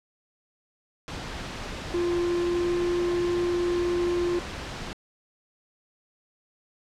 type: noise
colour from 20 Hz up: pink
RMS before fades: -35 dBFS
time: 1.08-4.93 s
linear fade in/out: 0 ms
type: tone with pitch glide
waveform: triangle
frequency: 348.3 to 350.3 Hz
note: F4 to F4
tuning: -5 to +5 cents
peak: -21 dBFS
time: 1.94-4.39 s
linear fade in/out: 2 ms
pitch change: +10 cents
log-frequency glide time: 2.41-2.86 s
effects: low-pass 5000 Hz 12 dB/octave